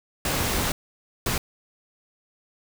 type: noise bursts at uneven times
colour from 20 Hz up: pink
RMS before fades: -25 dBFS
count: 2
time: 0.25-0.72 / 1.26-1.38 s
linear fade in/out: 2 ms
effects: none